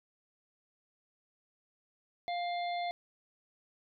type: harmonic tone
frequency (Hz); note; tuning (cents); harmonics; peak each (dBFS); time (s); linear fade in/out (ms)
700; F5; +4; 1 / 3 / 5 / 6; -33 / -43 / -47 / -49; 2.28-2.91; 0
effects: none